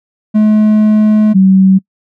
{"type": "tone pair in turn", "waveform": ["triangle", "sine"], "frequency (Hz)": [213.8, 190.47], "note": ["A3", "G3"], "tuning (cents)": [-49, -50], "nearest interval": "major second", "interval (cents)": 201, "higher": "first", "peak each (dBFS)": -3, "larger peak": "neither", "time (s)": [[0.34, 1.34], [1.34, 1.79]], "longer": "first", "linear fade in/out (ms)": 20, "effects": ["noise-tail reverb RT60 0.1 s tail -26 dB re dry"]}